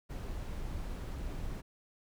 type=noise; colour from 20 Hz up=brown; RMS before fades=-39 dBFS; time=0.09-1.62 s; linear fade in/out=20 ms; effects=none